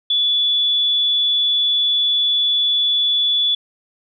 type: tone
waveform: sine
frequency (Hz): 3440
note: A7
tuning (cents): -40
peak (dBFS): -14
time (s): 0.1-3.55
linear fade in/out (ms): 5
effects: none